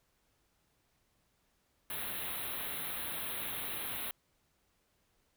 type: band-stop noise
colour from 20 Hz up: white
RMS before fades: -39 dBFS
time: 1.9-4.11 s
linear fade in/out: 2 ms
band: 4000 to 9800 Hz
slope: 96 dB/octave
effects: pink hiss -75 dBFS RMS until 5.36 s